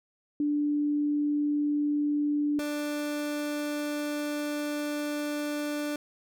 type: tone pair in turn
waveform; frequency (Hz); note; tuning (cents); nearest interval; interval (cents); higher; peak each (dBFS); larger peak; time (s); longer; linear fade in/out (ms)
sine / 30% pulse; 293.7 / 295; D4 / D4; 0 / +8; unison; 8; second; -24 / -27; first; 0.4-2.59 / 2.59-5.96; second; 2
effects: none